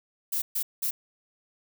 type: noise bursts at uneven times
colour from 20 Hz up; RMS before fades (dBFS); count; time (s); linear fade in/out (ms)
violet; -28; 3; 0.32-0.42 / 0.55-0.63 / 0.82-0.91; 10
effects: none